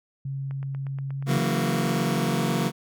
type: tone with pitch glide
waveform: sine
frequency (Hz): 136.6 to 137.79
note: C#3 to C#3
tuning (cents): -25 to -10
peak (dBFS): -28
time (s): 0.25-1.38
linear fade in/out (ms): 5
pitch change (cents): +15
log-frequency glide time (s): 1.08-1.26
type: click train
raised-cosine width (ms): 0.5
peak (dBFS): -30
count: 10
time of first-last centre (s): 0.51-1.583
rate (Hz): 8.39
type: chord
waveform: sawtooth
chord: F# dominant seventh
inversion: second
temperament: just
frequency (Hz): 138.75 / 166.5 / 185 / 231.2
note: C#3 / E3 / F#3 / A#3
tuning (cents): +2 / +18 / 0 / -14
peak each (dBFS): -24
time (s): 1.26-2.72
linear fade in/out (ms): 50
effects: none